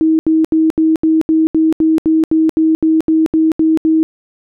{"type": "tone bursts", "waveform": "sine", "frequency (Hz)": 318.5, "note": "D#4", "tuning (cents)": 41, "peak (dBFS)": -8, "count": 16, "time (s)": [0.01, 4.03], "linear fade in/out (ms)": 0, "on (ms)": 180, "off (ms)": 76, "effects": []}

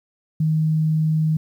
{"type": "tone", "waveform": "sine", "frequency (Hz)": 156.9, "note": "D#3", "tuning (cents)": 15, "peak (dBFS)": -16, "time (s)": [0.4, 1.37], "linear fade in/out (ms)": 5, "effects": ["9-bit"]}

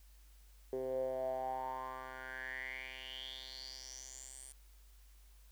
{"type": "tone with band-pass filter sweep", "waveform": "10% pulse", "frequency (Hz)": 130.1, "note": "C3", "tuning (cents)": -9, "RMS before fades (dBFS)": -43, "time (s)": [0.73, 4.52], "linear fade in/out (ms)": 0, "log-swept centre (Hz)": [420, 9300], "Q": 7.4, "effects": ["added 50 Hz sine -58 dBFS peak until 5.51 s", "white hiss -69 dBFS RMS until 5.51 s"]}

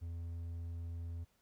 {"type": "tone", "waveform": "triangle", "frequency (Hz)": 84.4, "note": "E2", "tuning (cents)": 41, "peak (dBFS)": -38, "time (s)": [0.01, 1.25], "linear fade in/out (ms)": 20, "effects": ["pink hiss -75 dBFS RMS until 1.41 s"]}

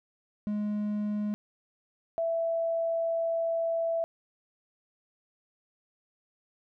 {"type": "tone pair in turn", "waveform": ["triangle", "sine"], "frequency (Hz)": [208.9, 663.2], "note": ["G#3", "E5"], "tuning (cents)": [10, 10], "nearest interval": "octave + minor sixth", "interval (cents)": 2000, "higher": "second", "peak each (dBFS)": -26, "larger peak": "neither", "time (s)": [[0.47, 1.34], [2.18, 4.04]], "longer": "second", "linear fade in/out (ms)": 0, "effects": []}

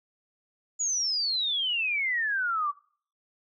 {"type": "exponential sweep", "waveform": "sine", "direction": "down", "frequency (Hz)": [6960, 1129], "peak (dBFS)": -25, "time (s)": [0.79, 2.72], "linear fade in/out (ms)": 20, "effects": ["noise-tail reverb RT60 0.5 s tail -23 dB re dry"]}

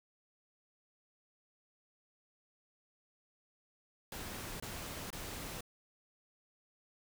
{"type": "noise bursts", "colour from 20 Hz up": "pink", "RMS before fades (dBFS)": -44, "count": 3, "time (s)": [4.12, 5.608], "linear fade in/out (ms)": 2, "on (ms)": 480, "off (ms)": 24, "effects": []}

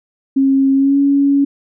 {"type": "tone with pitch glide", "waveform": "sine", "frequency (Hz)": [270.6, 280], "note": ["C#4", "C#4"], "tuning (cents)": [-42, 18], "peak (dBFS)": -9, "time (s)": [0.36, 1.45], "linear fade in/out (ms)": 10, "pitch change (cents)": 60, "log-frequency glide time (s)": [0.75, 0.98], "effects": []}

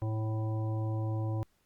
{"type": "harmonic tone", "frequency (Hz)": 109.6, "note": "A2", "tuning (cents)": -6, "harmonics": [1, 3, 5, 7, 9], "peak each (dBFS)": [-30, -40, -44, -47, -49], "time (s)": [0.02, 1.43], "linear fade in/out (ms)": 0, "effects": ["pink hiss -73 dBFS RMS until 1.65 s", "Opus 48 kbps"]}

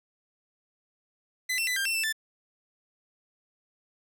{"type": "tone with pitch steps", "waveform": "sawtooth", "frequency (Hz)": [2014, 2693, 1997, 1593, 2695, 2657, 1763], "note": ["B6", "E7", "B6", "G6", "E7", "E7", "A6"], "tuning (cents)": [33, 36, 19, 27, 38, 13, 3], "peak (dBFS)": -23, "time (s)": [1.49, 2.127], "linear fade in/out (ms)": 10, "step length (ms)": 91, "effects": []}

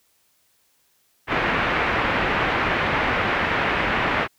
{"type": "low-pass noise", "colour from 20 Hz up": "white", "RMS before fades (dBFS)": -22, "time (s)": [1.27, 4.28], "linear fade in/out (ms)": 50, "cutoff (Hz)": 2300, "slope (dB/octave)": 24, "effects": ["white hiss -64 dBFS RMS until 4.38 s"]}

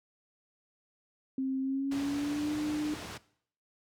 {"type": "tone with pitch glide", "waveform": "sine", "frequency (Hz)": [265, 300.9], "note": ["C4", "D4"], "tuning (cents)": [22, 42], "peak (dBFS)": -29, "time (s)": [1.38, 2.94], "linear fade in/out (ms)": 2, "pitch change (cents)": 220, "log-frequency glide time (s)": [1.61, 2.53]}
{"type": "low-pass noise", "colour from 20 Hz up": "pink", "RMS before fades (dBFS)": -42, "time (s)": [1.91, 3.18], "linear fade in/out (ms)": 10, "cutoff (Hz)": 7200, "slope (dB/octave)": 12}
{"effects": ["noise-tail reverb RT60 0.6 s tail -19 dB re dry", "high-pass 80 Hz 12 dB/octave"]}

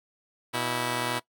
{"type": "tone pair together", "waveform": "5% pulse", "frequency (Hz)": [122.18, 325.7], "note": ["B2", "E4"], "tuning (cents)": [-18, -21], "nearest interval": "octave + perfect fourth", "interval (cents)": 1697, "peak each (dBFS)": -19, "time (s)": [0.53, 1.2], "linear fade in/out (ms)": 20, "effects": ["noise-tail reverb RT60 0.1 s tail -19 dB re dry"]}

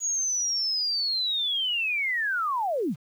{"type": "linear sweep", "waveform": "sine", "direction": "down", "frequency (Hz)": [6760, 110], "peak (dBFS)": -24, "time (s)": [0, 2.96], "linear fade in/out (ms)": 50, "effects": ["9-bit"]}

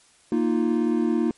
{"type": "chord", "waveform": "triangle", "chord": "Bb suspended fourth", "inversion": "none", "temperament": "equal", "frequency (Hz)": [233.1, 311.1, 349.2], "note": ["Bb3", "Eb4", "F4"], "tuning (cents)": [0, 0, 0], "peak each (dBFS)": [-21, -22, -23], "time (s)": [0.32, 1.31], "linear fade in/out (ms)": 2, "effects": ["white hiss -57 dBFS RMS until 1.37 s", "MP3 48 kbps"]}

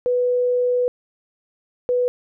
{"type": "tone pair in turn", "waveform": "sine", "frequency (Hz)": [493.9, 493.9], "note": ["B4", "B4"], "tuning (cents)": [0, 0], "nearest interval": "unison", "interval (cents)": 0, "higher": "neither", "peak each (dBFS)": -16, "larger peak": "neither", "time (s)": [[0.06, 0.88], [1.89, 2.08]], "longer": "first", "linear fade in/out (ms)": 0, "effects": []}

